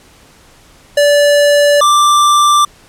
square tone pair in turn, 580 / 1178.2 Hz, D5 / D6, -22 / +5 cents, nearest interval octave, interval 1227 cents, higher second, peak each -7 dBFS, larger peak neither, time 0.97-1.81 / 1.81-2.65 s, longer neither, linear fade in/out 5 ms, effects pink hiss -44 dBFS RMS until 2.88 s + low-pass 11000 Hz 12 dB/octave

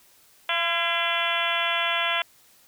harmonic tone with a mistuned harmonic, 340 Hz, F4, 46 cents flat, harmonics 2 / 3 / 4 / 5 / 6 / 7 / 8 / 9 / 10, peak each -31 / -31 / -31 / -31 / -31 / -31 / -31 / -31 / -31 dBFS, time 0.49-2.22 s, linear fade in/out 2 ms, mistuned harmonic 5, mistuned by -46 cents, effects white hiss -57 dBFS RMS until 2.67 s

